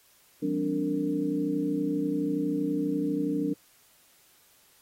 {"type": "tone cluster", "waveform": "sine", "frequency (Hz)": [169.2, 197.9, 259, 291.3, 459.9], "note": ["E3", "G3", "C4", "D4", "A#4"], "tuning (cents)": [45, 17, -17, -14, -23], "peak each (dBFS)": [-36, -35, -35, -27, -35], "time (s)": [0.42, 3.54], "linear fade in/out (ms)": 10, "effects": ["white hiss -61 dBFS RMS until 4.81 s", "AAC 48 kbps"]}